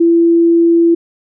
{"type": "tone", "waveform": "sine", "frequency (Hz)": 336.6, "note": "E4", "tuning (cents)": 36, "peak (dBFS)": -6, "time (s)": [0, 0.95], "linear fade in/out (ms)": 10, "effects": []}